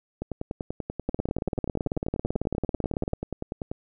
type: two click trains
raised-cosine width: 2 ms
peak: -13 / -17 dBFS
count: 38 / 37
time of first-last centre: 1.09-3.134 / 0.22-3.715 s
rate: 18.1 / 10.3 Hz
effects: none